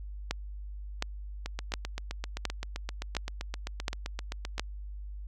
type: two click trains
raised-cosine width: 0.2 ms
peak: -12 / -18 dBFS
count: 7 / 25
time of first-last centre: 0.31-4.596 / 1.46-4.581 s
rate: 1.4 / 7.69 Hz
effects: added 50 Hz sine -38 dBFS peak until 5.27 s